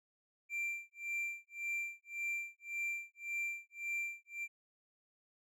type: tone with tremolo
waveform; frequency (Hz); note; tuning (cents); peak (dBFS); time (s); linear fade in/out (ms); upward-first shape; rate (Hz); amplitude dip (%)
triangle; 2361; D7; +9; -33; 0.49-4.48; 50; sine; 1.8; 100
effects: none